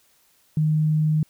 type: tone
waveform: sine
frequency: 154.5 Hz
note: D#3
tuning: 12 cents flat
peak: -17 dBFS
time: 0.57-1.23 s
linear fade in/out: 2 ms
effects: white hiss -61 dBFS RMS until 1.29 s